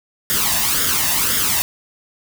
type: noise with flanger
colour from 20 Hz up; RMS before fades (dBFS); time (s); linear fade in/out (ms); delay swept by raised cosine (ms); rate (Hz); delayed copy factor
white; -18; 0.3-1.62; 0; 0.58 to 1.11; 1.9; +0.65
effects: none